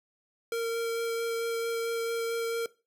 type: tone with vibrato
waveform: square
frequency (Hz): 460.8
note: A#4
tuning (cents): -20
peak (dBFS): -29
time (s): 0.52-2.66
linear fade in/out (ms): 2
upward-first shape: sine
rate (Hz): 4.5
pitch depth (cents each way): 8
effects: noise-tail reverb RT60 0.3 s tail -19 dB re dry